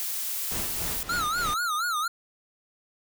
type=noise; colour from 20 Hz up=blue; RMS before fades=-31 dBFS; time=0-1.03 s; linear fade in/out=0 ms
type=noise with tremolo; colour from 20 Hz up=pink; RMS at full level=-34 dBFS; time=0.51-1.54 s; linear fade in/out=0 ms; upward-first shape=sine; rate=3.4 Hz; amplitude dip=65%
type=tone with vibrato; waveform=square; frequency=1322 Hz; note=E6; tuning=5 cents sharp; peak=-26 dBFS; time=1.09-2.08 s; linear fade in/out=5 ms; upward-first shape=sine; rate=4.2 Hz; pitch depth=160 cents each way
effects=none